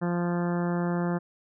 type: harmonic tone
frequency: 174.2 Hz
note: F3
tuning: 4 cents flat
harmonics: 1 / 2 / 3 / 4 / 5 / 6 / 7 / 8 / 9 / 10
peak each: -26 / -32 / -36 / -38 / -40 / -42 / -43 / -44 / -45 / -46 dBFS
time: 0.01-1.19 s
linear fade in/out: 20 ms
effects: none